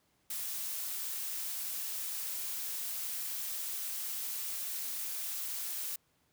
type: noise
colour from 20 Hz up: blue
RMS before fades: -38 dBFS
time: 0.3-5.96 s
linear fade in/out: 5 ms
effects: pink hiss -73 dBFS RMS until 6.32 s + high-pass 60 Hz 12 dB/octave